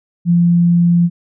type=tone; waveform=sine; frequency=172.5 Hz; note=F3; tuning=21 cents flat; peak=-8 dBFS; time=0.25-1.1 s; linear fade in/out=50 ms; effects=none